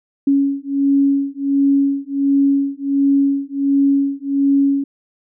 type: beating tone pair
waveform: sine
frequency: 277.2 / 278.6 Hz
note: C#4 / C#4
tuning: 0 / +9 cents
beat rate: 1.4 Hz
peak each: -16 dBFS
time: 0.27-4.84 s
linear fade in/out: 5 ms
effects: none